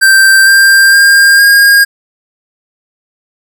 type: tone with pitch steps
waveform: square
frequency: 1568 / 1586.2 / 1604.7 / 1623.3 Hz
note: G6 / G6 / G6 / G#6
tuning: 0 / +20 / +40 / -40 cents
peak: -3 dBFS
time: 0.01-1.85 s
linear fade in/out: 20 ms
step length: 460 ms
effects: none